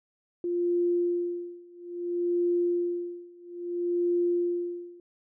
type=tone with tremolo; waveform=sine; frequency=349.3 Hz; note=F4; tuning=in tune; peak=-22 dBFS; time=0.44-5 s; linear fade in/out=2 ms; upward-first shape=sine; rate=0.6 Hz; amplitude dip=95%; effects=none